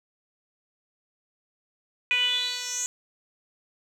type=tone with band-pass filter sweep; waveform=10% pulse; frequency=493.9 Hz; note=B4; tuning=in tune; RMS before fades=-27 dBFS; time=2.11-2.86 s; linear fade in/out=0 ms; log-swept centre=2500 to 6900 Hz; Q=8; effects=none